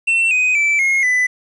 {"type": "tone with pitch steps", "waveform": "triangle", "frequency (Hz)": [2698, 2503, 2322, 2154, 1998], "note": ["E7", "D#7", "D7", "C7", "B6"], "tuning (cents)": [40, 10, -20, 50, 20], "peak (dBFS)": -11, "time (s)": [0.07, 1.27], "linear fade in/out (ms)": 10, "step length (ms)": 240, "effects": ["resampled to 24000 Hz", "8-bit"]}